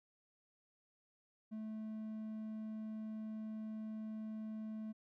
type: tone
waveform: triangle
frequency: 217.6 Hz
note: A3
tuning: 19 cents flat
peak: -40 dBFS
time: 1.51-4.93 s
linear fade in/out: 20 ms
effects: none